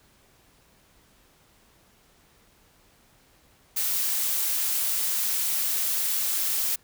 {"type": "noise", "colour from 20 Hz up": "blue", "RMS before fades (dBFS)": -26, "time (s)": [3.76, 6.76], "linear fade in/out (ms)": 10, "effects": ["pink hiss -60 dBFS RMS until 6.83 s"]}